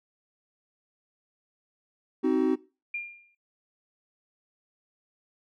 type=chord; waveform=triangle; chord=C diminished; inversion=none; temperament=just; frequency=261.6 / 314 / 376.7 Hz; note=C4 / Eb4 / Gb4; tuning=0 / +16 / +31 cents; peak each=-24 dBFS; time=2.23-2.56 s; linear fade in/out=20 ms
type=tone with exponential decay; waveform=sine; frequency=2400 Hz; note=D7; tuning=37 cents sharp; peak=-28 dBFS; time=2.94-3.35 s; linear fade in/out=5 ms; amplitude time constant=88 ms
effects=noise-tail reverb RT60 0.3 s tail -19 dB re dry